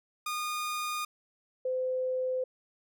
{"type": "tone pair in turn", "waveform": ["sawtooth", "sine"], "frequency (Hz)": [1223, 512.6], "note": ["D#6", "C5"], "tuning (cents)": [-30, -36], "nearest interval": "octave + minor third", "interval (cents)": 1506, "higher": "first", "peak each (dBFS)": -28, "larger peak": "neither", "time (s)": [[0.26, 1.05], [1.65, 2.44]], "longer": "neither", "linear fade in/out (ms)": 5, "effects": []}